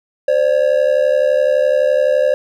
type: ring-modulated tone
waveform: triangle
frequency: 554.4 Hz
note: C#5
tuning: in tune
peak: -6 dBFS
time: 0.28-2.34 s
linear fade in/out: 0 ms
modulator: 35.9 Hz
effects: none